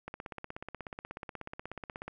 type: click train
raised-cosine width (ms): 0.5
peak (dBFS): -25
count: 34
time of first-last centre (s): 0.08-2.08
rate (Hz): 16.5
effects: none